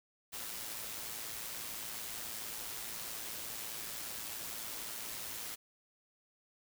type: noise with amplitude modulation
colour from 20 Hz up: white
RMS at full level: -41 dBFS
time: 0.32-5.56 s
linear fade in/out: 20 ms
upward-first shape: sine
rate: 111 Hz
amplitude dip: 40%
effects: none